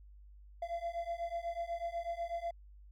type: beating tone pair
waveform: triangle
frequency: 678 / 686.1 Hz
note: E5 / F5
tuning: +49 / -31 cents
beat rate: 8.1 Hz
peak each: -38 / -37 dBFS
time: 0.62-2.51 s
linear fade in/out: 5 ms
effects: added 50 Hz sine -53 dBFS peak until 2.91 s